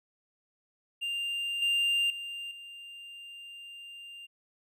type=tone with level steps; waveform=triangle; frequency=2794 Hz; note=F7; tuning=in tune; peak=-29 / -23 / -35 / -42 dBFS; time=1.01-4.27 s; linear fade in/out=20 ms; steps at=1.62 / 2.1 / 2.51 s; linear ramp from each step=2 ms; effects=none